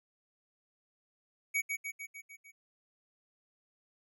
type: tone with echo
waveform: square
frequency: 2254 Hz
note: C#7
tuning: 28 cents sharp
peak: -29 dBFS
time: 1.54-1.62 s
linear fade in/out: 20 ms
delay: 150 ms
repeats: 6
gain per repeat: -4 dB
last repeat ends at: 2.52 s
effects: none